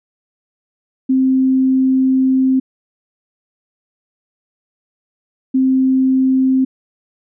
sine tone bursts at uneven times, 262.1 Hz, C4, 3 cents sharp, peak -10 dBFS, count 2, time 1.09-2.6 / 5.54-6.65 s, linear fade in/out 10 ms, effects none

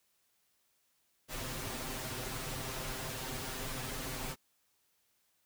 pink noise with comb filter, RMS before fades -40 dBFS, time 1.28-4.36 s, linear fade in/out 50 ms, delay 7.7 ms, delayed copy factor +0.95, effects white hiss -75 dBFS RMS until 5.45 s

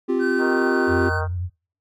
triangle chord, C suspended fourth, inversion none, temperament equal, 261.6 / 349.2 / 392 Hz, C4 / F4 / G4, 0 / 0 / 0 cents, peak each -21 dBFS, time 0.08-1.1 s, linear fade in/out 20 ms
triangle tone with pitch glide, 1527 to 1512.1 Hz, G6 to F#6, -46 to +37 cents, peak -23 dBFS, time 0.19-1.22 s, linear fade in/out 50 ms, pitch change -17 cents, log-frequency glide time 0.5-0.77 s
harmonic tone, 155.56 Hz, D#3, in tune, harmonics 3 / 4 / 5 / 6 / 7 / 8 / 9 / 10, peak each -30 / -31 / -32 / -33 / -33 / -34 / -35 / -35 dBFS, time 0.38-1.28 s, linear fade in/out 50 ms
sine tone with vibrato, 89 Hz, F2, 33 cents sharp, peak -23 dBFS, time 0.87-1.5 s, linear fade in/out 50 ms, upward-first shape sine, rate 11 Hz, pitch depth 44 cents each way
effects noise-tail reverb RT60 0.4 s tail -25 dB re dry + AAC 64 kbps

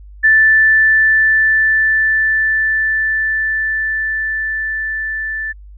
sine tone with level ramp, 1760 Hz, A6, in tune, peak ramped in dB -6 to -19 dBFS, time 0.23-5.53 s, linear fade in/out 20 ms, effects added 50 Hz sine -34 dBFS peak until 5.77 s

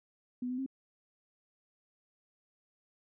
sine tone with pitch steps, 248.2 / 252.3 / 266.7 Hz, B3 / B3 / C4, +9 / +37 / +33 cents, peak -33 dBFS, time 0.42-0.663 s, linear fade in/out 5 ms, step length 81 ms, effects none

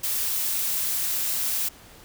blue noise, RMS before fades -26 dBFS, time 0.03-1.69 s, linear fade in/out 10 ms, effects pink hiss -49 dBFS RMS until 2.04 s

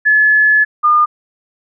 sine tone pair in turn, 1715 / 1212.7 Hz, A6 / D#6, -45 / -45 cents, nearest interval tritone, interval 600 cents, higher first, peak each -7 dBFS, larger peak neither, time 0.05-0.65 / 0.83-1.06 s, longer first, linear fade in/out 20 ms, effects none

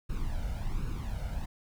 brown noise with flanger, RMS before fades -33 dBFS, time 0.09-1.46 s, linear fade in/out 10 ms, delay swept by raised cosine 0.74 to 1.39 ms, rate 1.3 Hz, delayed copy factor +0.7, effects none

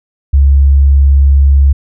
sine tone, 69.3 Hz, C#2, in tune, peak -3 dBFS, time 0.33-1.73 s, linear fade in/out 10 ms, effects none

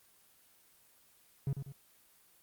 triangle tone with echo, 137.5 Hz, C#3, 14 cents flat, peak -28 dBFS, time 1.47-1.53 s, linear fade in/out 2 ms, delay 96 ms, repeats 2, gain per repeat -7 dB, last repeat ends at 1.722 s, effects white hiss -65 dBFS RMS until 2.42 s + Opus 24 kbps

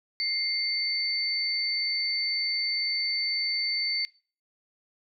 sine tone pair together, 2109 / 4539 Hz, C7 / C#8, +13 / +40 cents, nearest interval octave + minor second, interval 1327 cents, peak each -32 / -27 dBFS, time 0.2-4.05 s, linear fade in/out 0 ms, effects noise-tail reverb RT60 0.4 s tail -22 dB re dry

